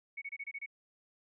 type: tone bursts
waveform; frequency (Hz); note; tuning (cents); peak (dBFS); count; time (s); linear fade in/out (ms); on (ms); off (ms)
sine; 2223; C#7; +4; -38; 7; 0.17-0.662; 10; 48; 26
effects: none